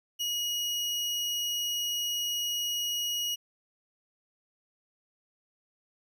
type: tone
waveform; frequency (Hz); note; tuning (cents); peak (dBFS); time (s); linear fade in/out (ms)
30% pulse; 2897; F#7; -37; -26; 0.19-3.36; 20
effects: none